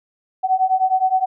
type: beating tone pair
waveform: sine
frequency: 747 / 756.7 Hz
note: F#5 / F#5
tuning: +16 / +39 cents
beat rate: 9.7 Hz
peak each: -18 / -17 dBFS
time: 0.43-1.26 s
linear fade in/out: 20 ms
effects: none